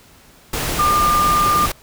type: tone in noise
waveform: sine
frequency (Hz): 1200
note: D6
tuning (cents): +37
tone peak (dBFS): -13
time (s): 0.79-1.66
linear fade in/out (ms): 5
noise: pink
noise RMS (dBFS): -22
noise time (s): 0.53-1.72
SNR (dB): +6
effects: pink hiss -48 dBFS RMS until 1.82 s